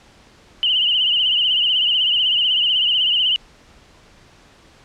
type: tone with vibrato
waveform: sine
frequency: 2960 Hz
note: F#7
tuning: in tune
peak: -14 dBFS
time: 0.63-3.36 s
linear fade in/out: 0 ms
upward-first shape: triangle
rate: 16 Hz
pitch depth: 100 cents each way
effects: pink hiss -49 dBFS RMS until 4.84 s + low-pass 6000 Hz 12 dB/octave